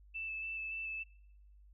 sine tone with vibrato, 2637 Hz, E7, in tune, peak -38 dBFS, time 0.14-1.04 s, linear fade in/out 20 ms, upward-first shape square, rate 3.5 Hz, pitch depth 10 cents each way, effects noise-tail reverb RT60 0.9 s tail -25 dB re dry + added 50 Hz sine -57 dBFS peak until 1.73 s

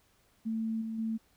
sine tone with level steps, 223.1 Hz, A3, 24 cents sharp, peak -30 / -34 / -30 dBFS, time 0.45-1.18 s, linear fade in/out 20 ms, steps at 0.81 / 0.98 s, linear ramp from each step 10 ms, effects pink hiss -68 dBFS RMS until 1.36 s

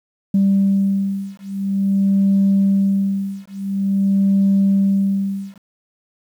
sine beating tone pair, 196 / 196.48 Hz, G3 / G3, 0 / +4 cents, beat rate 0.48 Hz, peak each -16 dBFS, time 0.34-5.58 s, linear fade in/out 5 ms, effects tanh soft clip ceiling -8 dBFS + 8-bit

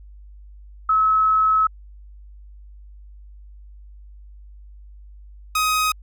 sine / sawtooth tone pair in turn, 1291 / 1257.9 Hz, E6 / D#6, -37 / +19 cents, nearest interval unison, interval 44 cents, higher first, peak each -14 dBFS, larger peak neither, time 0.89-1.67 / 5.55-5.92 s, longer first, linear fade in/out 5 ms, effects added 50 Hz sine -40 dBFS peak until 6.02 s

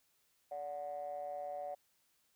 triangle ring-modulated tone, 77.8 Hz, D#2, in tune, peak -34 dBFS, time 0.51-1.75 s, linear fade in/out 10 ms, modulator 656 Hz, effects tanh soft clip ceiling -32 dBFS + white hiss -75 dBFS RMS until 2.35 s

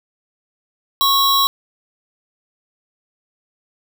square tone pair together, 1100 / 3920 Hz, C#6 / B7, -14 / -14 cents, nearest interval octave + minor seventh, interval 2200 cents, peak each -16 dBFS, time 1.01-1.47 s, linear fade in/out 0 ms, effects none

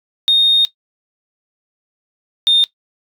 sine tone pair in turn, 3693 / 3642 Hz, A#7 / A#7, -17 / -41 cents, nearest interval unison, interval 24 cents, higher first, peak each -7 dBFS, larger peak neither, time 0.28-0.65 / 2.47-2.64 s, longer first, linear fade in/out 0 ms, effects noise-tail reverb RT60 0.1 s tail -17 dB re dry + tanh soft clip ceiling -5 dBFS

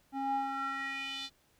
square tone with band-pass filter sweep, 271.7 Hz, C#4, 35 cents flat, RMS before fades -36 dBFS, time 0.12-1.3 s, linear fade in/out 50 ms, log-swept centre 570 to 4000 Hz, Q 3.9, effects pink hiss -69 dBFS RMS until 1.59 s

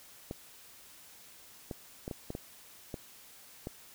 clicks, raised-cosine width 2 ms, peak -24 dBFS, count 8, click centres 0.311 / 1.712 / 2.079 / 2.112 / 2.304 / 2.351 / 2.942 / 3.671 s, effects white hiss -55 dBFS RMS until 3.94 s

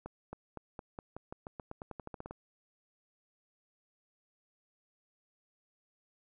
accelerating click train, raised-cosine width 1 ms, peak -28 dBFS, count 18, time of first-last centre 0.06-2.31 s, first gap 270 ms, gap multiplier 0.9, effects none

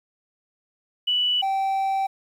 sine / triangle tone pair in turn, 2960 / 776.3 Hz, F#7 / G5, 0 / -17 cents, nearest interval octave + major seventh, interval 2317 cents, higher first, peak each -19 dBFS, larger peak neither, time 1.07-1.42 / 1.42-2.07 s, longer second, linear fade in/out 10 ms, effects 9-bit

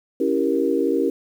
sine chord, C# diminished seventh, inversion none, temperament equal with one note detuned, 277.2 / 329.6 / 392 / 469.7 Hz, C#4 / E4 / G4 / Bb4, 0 / 0 / 0 / +13 cents, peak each -23 dBFS, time 0.2-1.1 s, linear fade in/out 5 ms, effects 8-bit

